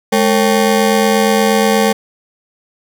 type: ring-modulated tone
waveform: 25% pulse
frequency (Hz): 332.4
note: E4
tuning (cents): +15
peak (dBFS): -3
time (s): 0.12-1.93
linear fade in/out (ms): 10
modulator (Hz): 122
effects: none